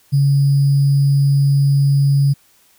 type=tone with sample-and-hold; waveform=sine; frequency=140 Hz; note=C#3; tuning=18 cents sharp; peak=-10 dBFS; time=0.12-2.34 s; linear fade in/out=20 ms; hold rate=4900 Hz; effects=white hiss -54 dBFS RMS until 2.78 s